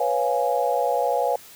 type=chord; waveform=sine; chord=C# dominant seventh; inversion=third; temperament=equal; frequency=493.9 / 554.4 / 698.5 / 830.6 Hz; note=B4 / C#5 / E#5 / G#5; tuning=0 / 0 / 0 / 0 cents; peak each=-25 dBFS; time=0-1.36 s; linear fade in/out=5 ms; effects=white hiss -46 dBFS RMS until 1.55 s